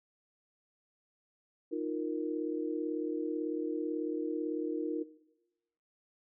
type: chord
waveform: sine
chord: Eb suspended second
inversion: none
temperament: equal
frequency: 311.1 / 349.2 / 466.2 Hz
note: Eb4 / F4 / Bb4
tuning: 0 / 0 / 0 cents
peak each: -36 / -37 / -38 dBFS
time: 1.71-5.04 s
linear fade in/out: 20 ms
effects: noise-tail reverb RT60 1.0 s tail -18 dB re dry